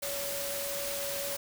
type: tone in noise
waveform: sine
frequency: 563 Hz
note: C#5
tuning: 27 cents sharp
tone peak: -37 dBFS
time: 0.02-1.37 s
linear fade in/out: 10 ms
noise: white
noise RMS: -36 dBFS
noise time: 0.02-1.37 s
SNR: -4 dB
effects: none